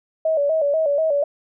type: tone with vibrato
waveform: sine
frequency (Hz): 604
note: D5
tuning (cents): +48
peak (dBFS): -16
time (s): 0.25-1.24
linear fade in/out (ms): 5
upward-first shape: square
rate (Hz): 4.1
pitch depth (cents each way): 96
effects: none